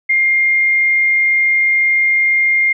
sine tone, 2117 Hz, C7, 20 cents sharp, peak -10 dBFS, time 0.09-2.73 s, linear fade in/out 10 ms, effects none

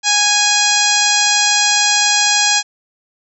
harmonic tone, 827 Hz, G#5, 8 cents flat, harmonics 1 / 2 / 3 / 4 / 5 / 6 / 7 / 8 / 9, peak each -20 / -20 / -20 / -20 / -20 / -20 / -20 / -20 / -20 dBFS, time 0.03-2.63 s, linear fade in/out 50 ms, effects none

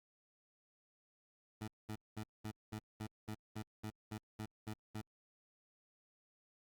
20% pulse tone bursts, 107.7 Hz, A2, 37 cents flat, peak -37 dBFS, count 13, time 1.61-5.014 s, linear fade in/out 5 ms, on 68 ms, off 210 ms, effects Opus 48 kbps

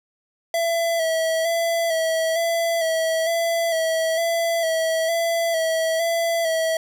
square tone with vibrato, 659.3 Hz, E5, in tune, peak -20 dBFS, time 0.54-6.77 s, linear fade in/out 2 ms, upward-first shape square, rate 1.1 Hz, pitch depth 29 cents each way, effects none

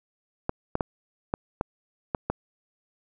clicks, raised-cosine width 1 ms, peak -11 dBFS, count 7, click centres 0.494 / 0.754 / 0.808 / 1.339 / 1.611 / 2.148 / 2.3 s, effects none

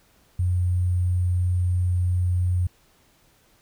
sine tone with sample-and-hold, 89.7 Hz, F2, 47 cents sharp, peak -19 dBFS, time 0.39-2.67 s, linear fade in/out 5 ms, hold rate 8820 Hz, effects pink hiss -60 dBFS RMS until 3.61 s

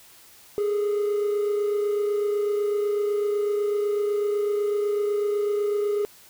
triangle tone pair together, 412 / 440 Hz, G#4 / A4, -14 / 0 cents, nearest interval minor second, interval 114 cents, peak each -19 / -30 dBFS, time 0.58-6.05 s, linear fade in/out 0 ms, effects tanh soft clip ceiling -16 dBFS + white hiss -51 dBFS RMS until 6.29 s

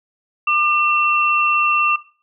sine tone pair together, 1198 / 2708 Hz, D6 / E7, +34 / +46 cents, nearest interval octave + major second, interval 1412 cents, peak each -17 dBFS, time 0.47-1.96 s, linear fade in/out 5 ms, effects noise-tail reverb RT60 0.4 s tail -17 dB re dry

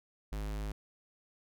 square tone, 51.91 Hz, G#1, in tune, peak -36 dBFS, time 0.32-0.72 s, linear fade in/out 5 ms, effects none

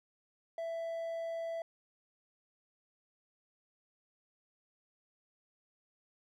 triangle tone, 663 Hz, E5, 10 cents sharp, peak -34 dBFS, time 0.58-1.62 s, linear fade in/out 2 ms, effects none

